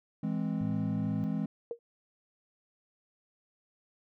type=chord; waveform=triangle; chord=E augmented; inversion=none; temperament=equal; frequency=164.81 / 207.7 / 261.6 Hz; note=E3 / G#3 / B#3; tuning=0 / 0 / 0 cents; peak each=-32 / -31 / -34 dBFS; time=0.23-1.46 s; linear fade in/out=5 ms
type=tone; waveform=sine; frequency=110 Hz; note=A2; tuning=in tune; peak=-36 dBFS; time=0.61-1.24 s; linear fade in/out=0 ms
type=tone with exponential decay; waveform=sine; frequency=469.5 Hz; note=A#4; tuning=12 cents sharp; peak=-29 dBFS; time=1.71-1.79 s; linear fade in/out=1 ms; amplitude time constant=17 ms
effects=none